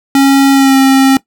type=tone with pitch glide; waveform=square; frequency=274.1 to 268.1 Hz; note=C#4 to C4; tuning=-19 to +42 cents; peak=-5 dBFS; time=0.15-1.17 s; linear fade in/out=2 ms; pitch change=-39 cents; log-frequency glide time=0.52-0.77 s; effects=noise-tail reverb RT60 0.1 s tail -19 dB re dry